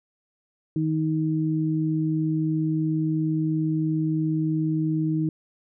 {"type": "tone pair together", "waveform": "sine", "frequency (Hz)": [157.35, 314.4], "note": ["D#3", "D#4"], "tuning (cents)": [20, 18], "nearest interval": "octave", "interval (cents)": 1198, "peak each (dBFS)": -24, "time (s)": [0.76, 5.29], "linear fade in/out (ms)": 2, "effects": []}